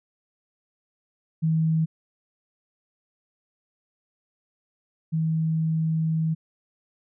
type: tone pair in turn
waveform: sine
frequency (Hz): 160.2 / 160.2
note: E3 / E3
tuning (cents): -49 / -49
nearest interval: unison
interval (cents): 0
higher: neither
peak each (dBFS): -19 / -21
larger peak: first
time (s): 1.42-1.86 / 5.12-6.35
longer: second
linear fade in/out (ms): 20
effects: none